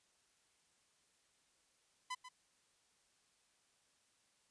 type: tone with echo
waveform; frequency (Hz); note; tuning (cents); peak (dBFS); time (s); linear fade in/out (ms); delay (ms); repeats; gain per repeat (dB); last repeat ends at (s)
sawtooth; 1007; B5; +33; -36; 2.1-2.15; 10; 140; 1; -11; 2.29
effects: white hiss -75 dBFS RMS until 4.5 s + resampled to 22050 Hz